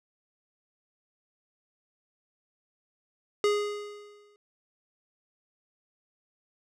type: tone with exponential decay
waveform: square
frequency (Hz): 413.7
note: G#4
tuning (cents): -7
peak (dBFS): -21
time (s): 3.44-4.36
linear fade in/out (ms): 1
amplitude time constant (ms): 200
effects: low-pass 7000 Hz 12 dB/octave